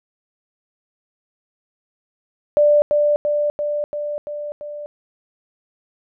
sine tone with echo, 590 Hz, D5, 8 cents sharp, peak -10 dBFS, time 2.57-2.82 s, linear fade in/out 0 ms, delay 340 ms, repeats 6, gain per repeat -3 dB, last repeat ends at 4.86 s, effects none

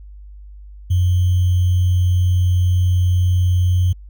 sine tone with sample-and-hold, 90.2 Hz, F#2, 44 cents flat, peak -12 dBFS, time 0.9-3.93 s, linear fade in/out 10 ms, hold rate 3150 Hz, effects added 50 Hz sine -35 dBFS peak until 4.09 s

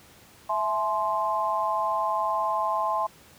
sine chord, E augmented, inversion none, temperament equal with one note detuned, 659.3 / 852 / 1046.5 Hz, E5 / G#5 / B#5, 0 / +44 / 0 cents, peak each -30 / -28 / -26 dBFS, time 0.49-3.07 s, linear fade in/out 10 ms, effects pink hiss -53 dBFS RMS until 3.38 s + high-pass 60 Hz 12 dB/octave

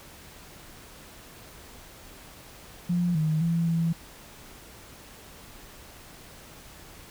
sine tone with pitch steps, 175.5 / 156.1 / 167.6 / 165.9 Hz, F3 / D#3 / E3 / E3, +9 / +6 / +29 / +11 cents, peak -22 dBFS, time 2.89-3.93 s, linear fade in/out 10 ms, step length 260 ms, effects pink hiss -48 dBFS RMS until 7.1 s

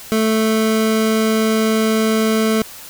25% pulse tone, 220 Hz, A3, in tune, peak -10 dBFS, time 0.12-2.62 s, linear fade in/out 0 ms, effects white hiss -36 dBFS RMS until 2.89 s

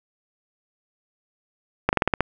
slowing click train, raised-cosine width 0.5 ms, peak -3 dBFS, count 7, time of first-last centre 1.89-2.206 s, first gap 39 ms, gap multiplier 1.12, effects none

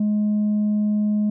sine tone with tanh clipping, 210 Hz, G#3, 19 cents sharp, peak -18 dBFS, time 0-1.3 s, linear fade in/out 5 ms, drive 1 dB, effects none

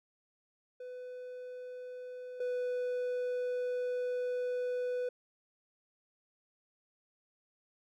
triangle tone pair in turn, 500 / 496.3 Hz, B4 / B4, +21 / +8 cents, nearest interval unison, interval 13 cents, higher first, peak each -40 / -30 dBFS, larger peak second, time 0.8-2.4 / 2.4-5.09 s, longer second, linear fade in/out 5 ms, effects none

